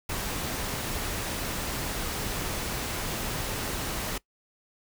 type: noise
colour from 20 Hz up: pink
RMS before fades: -32 dBFS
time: 0.09-4.18 s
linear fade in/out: 5 ms
effects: noise-tail reverb RT60 0.1 s tail -21 dB re dry